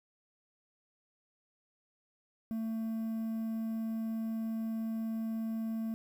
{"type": "tone with quantisation", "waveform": "triangle", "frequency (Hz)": 223.6, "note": "A3", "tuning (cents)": 28, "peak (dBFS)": -31, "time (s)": [2.51, 5.94], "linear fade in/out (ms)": 0, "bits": 10, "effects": []}